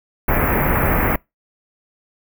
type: band-stop noise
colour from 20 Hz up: pink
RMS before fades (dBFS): -17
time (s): 0.28-1.16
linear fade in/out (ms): 5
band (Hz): 2300 to 13000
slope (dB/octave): 48
effects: noise-tail reverb RT60 0.2 s tail -25 dB re dry